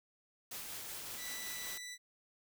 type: noise with tremolo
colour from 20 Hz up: white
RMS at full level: -44 dBFS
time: 0.51-1.78 s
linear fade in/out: 5 ms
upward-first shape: sine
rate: 5.3 Hz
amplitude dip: 25%
type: tone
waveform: 15% pulse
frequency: 1975.5 Hz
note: B6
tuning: in tune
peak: -38 dBFS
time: 1.17-1.98 s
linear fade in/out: 50 ms
effects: none